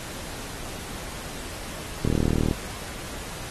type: click train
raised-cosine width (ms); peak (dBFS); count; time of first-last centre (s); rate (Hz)
3; -10; 19; 2.05-2.512; 39
effects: pink hiss -37 dBFS RMS until 3.5 s + AAC 32 kbps